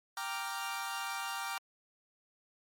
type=chord; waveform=sawtooth; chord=G minor seventh; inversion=none; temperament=equal; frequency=784 / 932.3 / 1174.7 / 1396.9 Hz; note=G5 / Bb5 / D6 / F6; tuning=0 / 0 / 0 / 0 cents; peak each=-38 / -38 / -38 / -38 dBFS; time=0.17-1.58 s; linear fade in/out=2 ms; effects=MP3 64 kbps